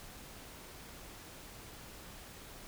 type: silence
effects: pink hiss -51 dBFS RMS until 2.67 s